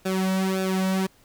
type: tone with flanger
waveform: sawtooth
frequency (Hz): 189.2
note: F#3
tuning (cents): +39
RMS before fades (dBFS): -24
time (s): 0.05-1.07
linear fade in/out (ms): 10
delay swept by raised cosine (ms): 0.97 to 2.47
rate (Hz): 1.8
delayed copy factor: -0.9
effects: pink hiss -58 dBFS RMS until 1.24 s